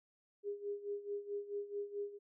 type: tone with tremolo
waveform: sine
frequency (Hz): 407.4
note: G#4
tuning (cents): -33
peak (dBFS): -36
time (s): 0.43-2.19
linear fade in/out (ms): 50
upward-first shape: sine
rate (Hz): 4.6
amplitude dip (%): 80
effects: none